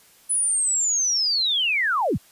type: linear sweep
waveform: sine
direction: down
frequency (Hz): 10130 to 34.35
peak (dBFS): -19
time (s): 0.29-2.18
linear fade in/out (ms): 20
effects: white hiss -54 dBFS RMS until 2.31 s + resampled to 32000 Hz